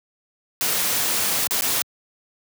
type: noise with dropouts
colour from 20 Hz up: white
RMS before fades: -22 dBFS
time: 0.61-1.82 s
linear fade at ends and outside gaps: 0 ms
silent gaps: 1.471-1.509 / 1.61-1.621 s
effects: high-pass 100 Hz 12 dB/octave